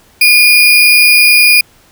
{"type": "tone with sample-and-hold", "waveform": "sine", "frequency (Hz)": 2431, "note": "D#7", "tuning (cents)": -41, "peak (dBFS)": -3, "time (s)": [0.21, 1.61], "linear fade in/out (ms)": 5, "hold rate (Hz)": 7350, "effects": ["pink hiss -46 dBFS RMS until 1.91 s"]}